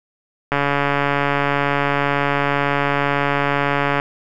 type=click train; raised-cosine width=0.5 ms; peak=-3 dBFS; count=495; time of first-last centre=0.52-3.999 s; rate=142 Hz; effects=none